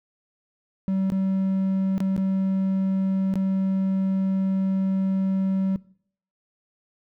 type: tone with dropouts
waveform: triangle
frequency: 191.5 Hz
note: G3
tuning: 40 cents flat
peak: -19 dBFS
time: 0.88-5.76 s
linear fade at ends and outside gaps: 0 ms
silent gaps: 1.101-1.12 / 1.98-2.004 / 2.164-2.178 / 3.339-3.356 s
effects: noise-tail reverb RT60 0.6 s tail -21 dB re dry